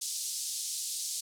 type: band-pass noise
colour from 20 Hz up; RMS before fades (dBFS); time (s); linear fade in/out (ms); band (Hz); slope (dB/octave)
white; -36; 0.01-1.21; 10; 4200 to 9600; 24
effects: none